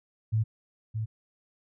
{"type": "tone with echo", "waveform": "sine", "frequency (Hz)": 110, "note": "A2", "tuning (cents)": 0, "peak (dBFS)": -22, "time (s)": [0.32, 0.44], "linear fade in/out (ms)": 20, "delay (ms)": 620, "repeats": 1, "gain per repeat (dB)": -6, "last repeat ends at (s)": 1.06, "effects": []}